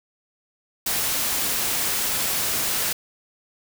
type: noise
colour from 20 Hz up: white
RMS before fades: -24 dBFS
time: 0.86-2.93 s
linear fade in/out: 5 ms
effects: none